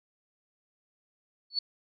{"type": "tone with exponential growth", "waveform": "sine", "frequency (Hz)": 4435, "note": "C#8", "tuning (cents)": 0, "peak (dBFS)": -22, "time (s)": [1.5, 1.59], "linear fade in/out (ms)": 5, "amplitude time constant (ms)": 19, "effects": []}